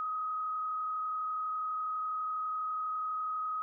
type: tone with frequency modulation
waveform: sine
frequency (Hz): 1261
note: D#6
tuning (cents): +23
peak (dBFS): -32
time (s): 0-3.62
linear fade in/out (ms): 0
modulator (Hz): 32.1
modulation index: 0.49
effects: none